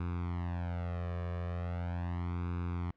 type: tone with flanger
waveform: sawtooth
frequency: 87.31 Hz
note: F2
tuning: in tune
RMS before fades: -36 dBFS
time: 0-2.91 s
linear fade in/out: 5 ms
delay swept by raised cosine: 0.8 to 1.73 ms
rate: 0.39 Hz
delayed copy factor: +0.85
effects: pink hiss -73 dBFS RMS until 2.96 s + low-pass 2000 Hz 12 dB/octave